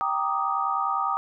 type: chord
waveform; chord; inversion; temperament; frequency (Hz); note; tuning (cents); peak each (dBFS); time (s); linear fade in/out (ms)
sine; Eb major seventh; first; equal; 784 / 932.3 / 1174.7 / 1244.5; G5 / Bb5 / D6 / Eb6; 0 / 0 / 0 / 0; -29 / -31 / -30 / -26; 0.01-1.17; 0
effects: none